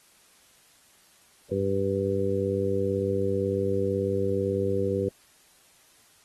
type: harmonic tone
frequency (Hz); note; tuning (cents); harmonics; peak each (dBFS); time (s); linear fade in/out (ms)
98; G2; 0; 1 / 2 / 3 / 4 / 5; -31 / -32 / -34 / -28 / -28; 1.51-5.09; 5
effects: white hiss -59 dBFS RMS until 6.24 s + AAC 32 kbps